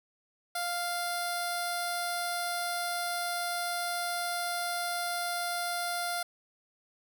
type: tone with notch filter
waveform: 10% pulse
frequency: 698.5 Hz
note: F5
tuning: in tune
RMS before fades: -33 dBFS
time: 0.55-6.23 s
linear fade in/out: 5 ms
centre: 2600 Hz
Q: 0.89
effects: none